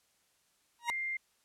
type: tone with exponential growth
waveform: 40% pulse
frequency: 946 Hz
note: A#5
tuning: 25 cents sharp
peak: -27 dBFS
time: 0.79-0.9 s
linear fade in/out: 0 ms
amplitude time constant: 23 ms
type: tone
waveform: sine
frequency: 2100 Hz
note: C7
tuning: 6 cents sharp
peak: -33 dBFS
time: 0.88-1.17 s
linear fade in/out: 5 ms
effects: white hiss -72 dBFS RMS until 1.44 s + low-pass 11000 Hz 12 dB/octave